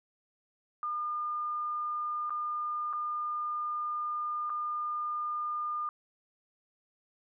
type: tone with dropouts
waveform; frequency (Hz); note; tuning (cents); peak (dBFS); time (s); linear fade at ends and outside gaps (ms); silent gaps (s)
sine; 1210; D#6; -49; -31; 0.83-5.89; 1; 2.296-2.305 / 2.929-2.934 / 4.496-4.501
effects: none